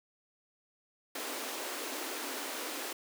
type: high-pass noise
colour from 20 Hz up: pink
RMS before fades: -39 dBFS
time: 1.15-2.93 s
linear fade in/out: 5 ms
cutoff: 250 Hz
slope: 96 dB/octave
effects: none